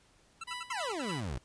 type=tone bursts; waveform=25% pulse; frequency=1341 Hz; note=E6; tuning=29 cents sharp; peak=-35 dBFS; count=8; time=0.41-1.117 s; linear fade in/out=5 ms; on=28 ms; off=69 ms
type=tone with tremolo; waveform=15% pulse; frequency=987.8 Hz; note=B5; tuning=in tune; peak=-31 dBFS; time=0.47-1.21 s; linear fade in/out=10 ms; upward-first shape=sine; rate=3.5 Hz; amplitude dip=80%
type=exponential sweep; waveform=25% pulse; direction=down; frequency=1095 to 55 Hz; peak=-31 dBFS; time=0.7-1.38 s; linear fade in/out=5 ms
effects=pink hiss -65 dBFS RMS until 1.44 s + resampled to 22050 Hz